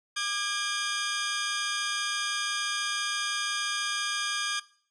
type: tone cluster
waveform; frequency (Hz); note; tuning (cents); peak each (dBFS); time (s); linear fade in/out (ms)
15% pulse; 1199 / 1634 / 3015; D6 / G#6 / F#7; +36 / -29 / +32; -27 / -24 / -32; 0.16-4.6; 10
effects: noise-tail reverb RT60 0.5 s tail -18 dB re dry + resampled to 24000 Hz